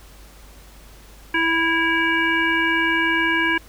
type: harmonic tone with a mistuned harmonic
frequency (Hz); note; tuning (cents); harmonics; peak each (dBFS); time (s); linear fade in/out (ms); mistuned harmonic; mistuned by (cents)
328.8; E4; -4; 1 / 3 / 5 / 7 / 9; -24 / -25 / -20 / -23 / -29; 1.34-3.58; 5; 9; -64
effects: added 50 Hz sine -44 dBFS peak until 3.68 s + pink hiss -48 dBFS RMS until 3.68 s